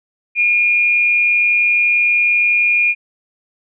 sine tone with amplitude modulation, 2423 Hz, D#7, 47 cents flat, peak -9 dBFS, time 0.35-2.95 s, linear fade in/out 50 ms, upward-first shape sine, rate 209 Hz, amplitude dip 40%, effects none

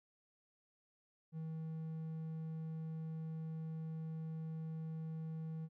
triangle tone, 160 Hz, D#3, 49 cents sharp, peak -39 dBFS, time 1.32-5.69 s, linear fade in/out 50 ms, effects none

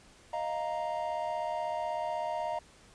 triangle chord, Eb suspended second, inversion none, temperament equal, 622.3 / 698.5 / 932.3 Hz, Eb5 / F5 / Bb5, 0 / 0 / 0 cents, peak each -34 dBFS, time 0.33-2.59 s, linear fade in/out 5 ms, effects pink hiss -58 dBFS RMS until 2.94 s + resampled to 22050 Hz

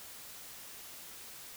silence, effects white hiss -49 dBFS RMS until 1.56 s

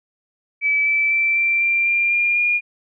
sine tone with pitch steps, 2300 / 2317 / 2335 / 2352 / 2370 / 2388 / 2406 / 2424 Hz, D7 / D7 / D7 / D7 / D7 / D7 / D7 / D#7, -37 / -24 / -11 / +2 / +15 / +28 / +41 / -46 cents, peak -15 dBFS, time 0.61-2.61 s, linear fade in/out 50 ms, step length 250 ms, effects none

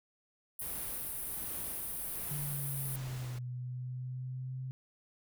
pink high-pass noise, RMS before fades -40 dBFS, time 0.59-2.96 s, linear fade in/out 2 ms, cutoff 9000 Hz, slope 96 dB/octave
pink noise with tremolo, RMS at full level -48 dBFS, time 0.61-3.39 s, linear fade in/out 10 ms, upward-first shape sine, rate 1.3 Hz, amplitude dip 40%
sine exponential two-way sweep, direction down then up, 146.83 to 123.47 to 130.2 Hz, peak -37 dBFS, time 2.31-4.71 s, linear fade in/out 0 ms, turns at 3.35 s
effects none

